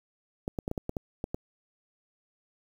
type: clicks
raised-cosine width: 2 ms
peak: -18 dBFS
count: 9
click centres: 0.479 / 0.588 / 0.679 / 0.714 / 0.778 / 0.894 / 0.968 / 1.241 / 1.345 s
effects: 8-bit